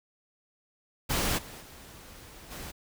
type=noise with level steps; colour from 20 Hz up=pink; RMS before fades=-28 / -45 / -49 / -41 dBFS; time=1.09-2.72 s; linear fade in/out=20 ms; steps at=1.37 / 1.6 / 2.5 s; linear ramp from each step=20 ms; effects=none